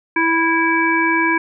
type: harmonic tone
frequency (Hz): 328.9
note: E4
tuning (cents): -4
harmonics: 1 / 3 / 5 / 7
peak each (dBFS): -19 / -19 / -19 / -19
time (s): 0.16-1.38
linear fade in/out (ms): 5
effects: none